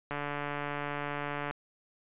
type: click train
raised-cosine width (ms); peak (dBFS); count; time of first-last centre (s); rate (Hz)
0.5; -20; 204; 0.11-1.51; 145
effects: resampled to 8000 Hz